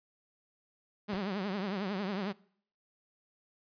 sawtooth tone with vibrato, 196.4 Hz, G3, 4 cents sharp, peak -29 dBFS, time 1.08-2.33 s, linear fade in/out 20 ms, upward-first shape triangle, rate 11 Hz, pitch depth 160 cents each way
pink noise with exponential decay, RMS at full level -39 dBFS, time 1.13-1.25 s, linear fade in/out 0 ms, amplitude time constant 24 ms
effects noise-tail reverb RT60 0.6 s tail -23 dB re dry + resampled to 11025 Hz

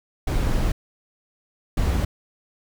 brown noise bursts at uneven times, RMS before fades -21 dBFS, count 2, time 0.27-0.72 / 1.77-2.05 s, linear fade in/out 5 ms, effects none

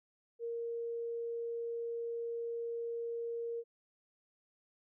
sine tone, 466.2 Hz, A#4, in tune, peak -36 dBFS, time 0.39-3.64 s, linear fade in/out 50 ms, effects none

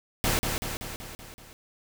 pink noise with echo, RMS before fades -25 dBFS, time 0.24-0.39 s, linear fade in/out 0 ms, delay 190 ms, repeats 6, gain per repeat -4 dB, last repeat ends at 1.53 s, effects none

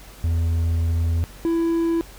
triangle tone pair in turn, 83.2 / 332.8 Hz, E2 / E4, +17 / +17 cents, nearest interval 2 octaves, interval 2400 cents, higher second, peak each -16 dBFS, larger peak neither, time 0.24-1.24 / 1.45-2.01 s, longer first, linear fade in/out 0 ms, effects added 47 Hz sine -42 dBFS peak until 2.18 s + pink hiss -45 dBFS RMS until 2.18 s

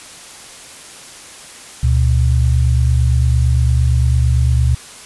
sine tone pair together, 71.6 / 120.42 Hz, D2 / B2, -43 / -43 cents, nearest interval major sixth, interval 900 cents, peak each -12 / -14 dBFS, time 1.83-4.75 s, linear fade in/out 5 ms, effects white hiss -36 dBFS RMS until 5.05 s + resampled to 24000 Hz

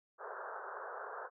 white band-pass noise, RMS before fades -45 dBFS, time 0.18-1.3 s, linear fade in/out 50 ms, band 390 to 1600 Hz, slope 96 dB/octave, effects none

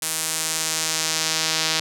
sawtooth tone with band-pass filter sweep, 159.2 Hz, D#3, 40 cents sharp, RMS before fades -24 dBFS, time 0.02-1.8 s, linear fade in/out 5 ms, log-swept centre 9400 to 4700 Hz, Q 1.3, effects none

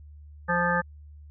harmonic tone, 174.61 Hz, F3, in tune, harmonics 1 / 3 / 5 / 7 / 9 / 10, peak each -29 / -29 / -29 / -29 / -29 / -29 dBFS, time 0.48-0.82 s, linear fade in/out 20 ms, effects added 74 Hz sine -44 dBFS peak until 1.3 s

